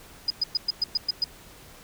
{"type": "tone bursts", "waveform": "sine", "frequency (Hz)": 4978, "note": "D#8", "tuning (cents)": 0, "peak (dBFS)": -20, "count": 8, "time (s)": [0.28, 1.242], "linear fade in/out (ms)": 5, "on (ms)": 24, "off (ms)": 110, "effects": ["pink hiss -49 dBFS RMS until 1.83 s"]}